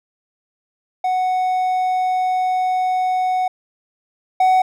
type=tone pair in turn; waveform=triangle; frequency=740 / 746.4 Hz; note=F#5 / F#5; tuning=0 / +15 cents; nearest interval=unison; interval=15 cents; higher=second; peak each=-14 / -9 dBFS; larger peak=second; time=1.04-3.48 / 4.4-4.62 s; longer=first; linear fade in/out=5 ms; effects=none